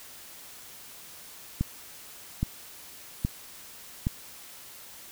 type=click train; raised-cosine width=5 ms; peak=-13 dBFS; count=4; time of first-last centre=1.61-4.069 s; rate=1.22 Hz; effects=white hiss -47 dBFS RMS until 5.11 s